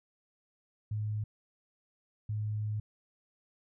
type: tone bursts at uneven times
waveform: sine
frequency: 106.4 Hz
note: G#2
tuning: 42 cents sharp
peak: -31 dBFS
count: 2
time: 0.91-1.24 / 2.29-2.8 s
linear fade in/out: 5 ms
effects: none